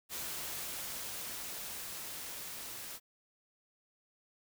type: noise with level ramp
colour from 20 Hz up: white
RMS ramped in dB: -40 to -45 dBFS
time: 0.09-3 s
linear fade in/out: 50 ms
effects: none